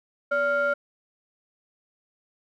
triangle ring-modulated tone, 410.7 Hz, G#4, 19 cents flat, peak -16 dBFS, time 0.31-0.74 s, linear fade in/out 10 ms, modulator 985 Hz, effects none

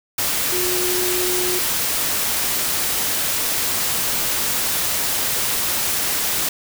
sine tone in noise, 361.6 Hz, F#4, 40 cents flat, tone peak -23 dBFS, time 0.52-1.59 s, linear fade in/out 5 ms, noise white, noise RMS -21 dBFS, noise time 0.18-6.49 s, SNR -5 dB, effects none

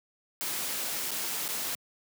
white noise with dropouts, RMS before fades -33 dBFS, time 0.41-1.75 s, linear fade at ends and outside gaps 0 ms, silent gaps 1.108-1.115 / 1.48-1.488 s, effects high-pass 150 Hz 12 dB/octave

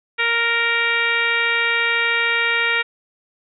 harmonic tone, 466.2 Hz, A#4, in tune, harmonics 1 / 2 / 3 / 4 / 5 / 6 / 7 / 8, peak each -29 / -30 / -23 / -21 / -21 / -27 / -31 / -30 dBFS, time 0.18-2.83 s, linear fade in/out 20 ms, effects none

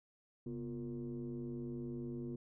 sine tone with frequency modulation, 242.8 Hz, B3, 29 cents flat, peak -39 dBFS, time 0.46-2.36 s, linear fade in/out 5 ms, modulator 109 Hz, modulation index 1.2, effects tanh soft clip ceiling -35 dBFS

